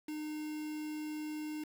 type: tone with quantisation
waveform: triangle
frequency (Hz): 305.2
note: D#4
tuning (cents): -33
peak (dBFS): -36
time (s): 0.08-1.64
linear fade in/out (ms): 5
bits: 8
effects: none